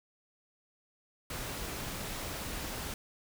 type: noise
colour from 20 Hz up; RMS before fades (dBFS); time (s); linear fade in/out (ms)
pink; -39; 1.3-2.94; 2
effects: none